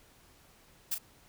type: noise with echo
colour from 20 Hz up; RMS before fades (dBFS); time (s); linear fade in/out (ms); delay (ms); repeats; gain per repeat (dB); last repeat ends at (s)
blue; -31; 0.91-0.95; 10; 35; 1; -8; 0.985
effects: pink hiss -61 dBFS RMS until 1.28 s